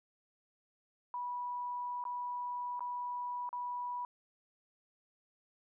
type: tone with dropouts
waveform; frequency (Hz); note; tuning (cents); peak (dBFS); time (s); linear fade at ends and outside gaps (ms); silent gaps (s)
sine; 979; B5; -15; -36; 1.14-4.05; 1; 2.04-2.052 / 2.794-2.806 / 3.491-3.529
effects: none